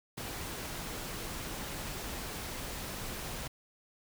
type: noise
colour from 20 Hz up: pink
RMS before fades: -40 dBFS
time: 0.17-3.48 s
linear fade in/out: 10 ms
effects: none